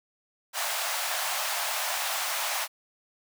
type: high-pass noise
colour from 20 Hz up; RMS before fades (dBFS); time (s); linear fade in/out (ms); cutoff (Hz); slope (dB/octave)
pink; -30; 0.53-2.68; 50; 630; 48
effects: none